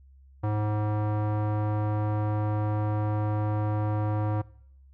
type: tone with low-pass filter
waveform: square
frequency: 105.8 Hz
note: G#2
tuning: 33 cents sharp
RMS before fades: -27 dBFS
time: 0.43-4.42 s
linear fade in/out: 10 ms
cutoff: 1000 Hz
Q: 1.7
effects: noise-tail reverb RT60 0.7 s tail -23 dB re dry + added 67 Hz sine -51 dBFS peak until 4.93 s